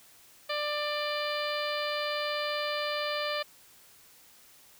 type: harmonic tone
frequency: 593 Hz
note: D5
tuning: 17 cents sharp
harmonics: 1 / 2 / 3 / 4 / 5 / 6 / 7 / 8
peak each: -33 / -36 / -38 / -39 / -40 / -41 / -41 / -42 dBFS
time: 0.49-3.43 s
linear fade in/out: 10 ms
effects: white hiss -57 dBFS RMS until 4.79 s